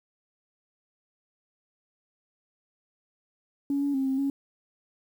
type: tone with pitch steps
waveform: sine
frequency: 280.7 / 283.4 / 268 / 265.9 / 276.7 Hz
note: C#4 / C#4 / C4 / C4 / C#4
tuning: +22 / +38 / +42 / +28 / -3 cents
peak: -23 dBFS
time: 3.7-4.3 s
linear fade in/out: 2 ms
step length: 120 ms
effects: tanh soft clip ceiling -19 dBFS + 9-bit